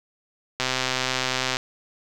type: click train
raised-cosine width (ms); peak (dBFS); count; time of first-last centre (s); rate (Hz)
0.2; -6; 126; 0.6-1.569; 129
effects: none